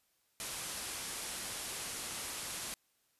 white low-pass noise, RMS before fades -42 dBFS, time 0.4-2.74 s, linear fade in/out 0 ms, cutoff 12000 Hz, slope 96 dB/octave, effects white hiss -75 dBFS RMS until 3.19 s + resampled to 32000 Hz

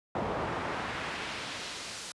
brown noise with band-pass filter sweep, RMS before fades -36 dBFS, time 0.15-2.12 s, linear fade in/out 2 ms, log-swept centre 710 to 7300 Hz, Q 0.84, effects high-pass 60 Hz 12 dB/octave + resampled to 24000 Hz

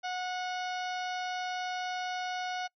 harmonic tone, 731 Hz, F#5, 21 cents flat, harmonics 1 / 2 / 3 / 4 / 5 / 6 / 7 / 8, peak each -34 / -40 / -44 / -46 / -48 / -50 / -51 / -52 dBFS, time 0.03-2.68 s, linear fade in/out 20 ms, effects noise-tail reverb RT60 0.1 s tail -25 dB re dry

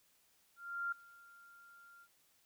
sine tone with ADSR envelope, 1391 Hz, F6, 7 cents flat, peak -34 dBFS, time 0.56-2.08 s, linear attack 360 ms, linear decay 6 ms, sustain -23 dB, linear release 61 ms, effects white hiss -72 dBFS RMS until 2.45 s

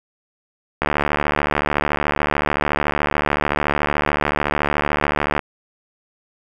click train, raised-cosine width 0.5 ms, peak -3 dBFS, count 338, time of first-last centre 0.82-5.393 s, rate 73.7 Hz, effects 7-bit

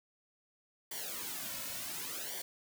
white noise with flanger, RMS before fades -41 dBFS, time 0.91-2.42 s, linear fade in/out 5 ms, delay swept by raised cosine 0.76 to 2.56 ms, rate 0.69 Hz, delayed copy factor -0.8, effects none

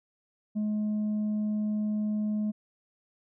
sine tone with tanh clipping, 211.7 Hz, G#3, 33 cents sharp, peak -27 dBFS, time 0.55-2.52 s, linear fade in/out 20 ms, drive 2 dB, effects none

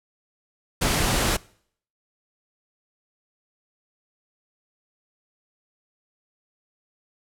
pink noise, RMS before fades -22 dBFS, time 0.81-1.37 s, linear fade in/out 10 ms, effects noise-tail reverb RT60 0.6 s tail -23 dB re dry + low-pass 12000 Hz 12 dB/octave

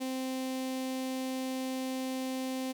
sawtooth tone with notch filter, 260.4 Hz, C4, 8 cents flat, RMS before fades -35 dBFS, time 0-2.73 s, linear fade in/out 20 ms, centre 1400 Hz, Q 1.2, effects none

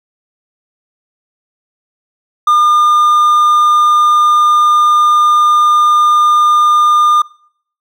triangle tone, 1208 Hz, D6, 48 cents sharp, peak -4 dBFS, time 2.47-7.22 s, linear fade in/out 5 ms, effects noise-tail reverb RT60 0.6 s tail -23 dB re dry

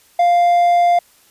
triangle tone, 698.5 Hz, F5, in tune, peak -8 dBFS, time 0.19-0.99 s, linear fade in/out 5 ms, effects white hiss -52 dBFS RMS until 1.3 s + resampled to 32000 Hz

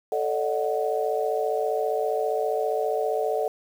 sine chord, D# half-diminished seventh, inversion second, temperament equal with one note detuned, 440 / 567.3 / 622.3 / 740 Hz, A4 / C#5 / D#5 / F#5, 0 / +40 / 0 / 0 cents, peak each -26 / -30 / -29 / -29 dBFS, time 0.12-3.48 s, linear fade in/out 2 ms, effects 8-bit

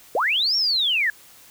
sine linear two-way sweep, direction up then down, 399.2 to 5588 to 1656 Hz, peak -18 dBFS, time 0.15-1.1 s, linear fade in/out 2 ms, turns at 0.56 s, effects white hiss -49 dBFS RMS until 1.5 s

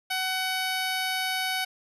10% pulse tone, 750 Hz, F#5, 23 cents sharp, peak -18 dBFS, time 0.1-1.65 s, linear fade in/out 10 ms, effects resampled to 32000 Hz

